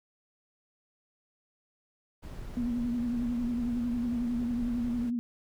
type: noise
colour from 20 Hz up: brown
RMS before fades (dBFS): -41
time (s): 2.22-5.11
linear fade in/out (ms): 20
type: tone with vibrato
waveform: sine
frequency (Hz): 239.6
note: A#3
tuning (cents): +48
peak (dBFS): -28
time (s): 2.57-5.19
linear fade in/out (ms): 0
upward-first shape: triangle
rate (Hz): 11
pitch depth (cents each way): 57
effects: none